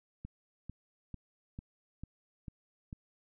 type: click train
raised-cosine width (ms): 5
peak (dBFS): -30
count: 7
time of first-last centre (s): 0.25-2.929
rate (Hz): 2.24
effects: none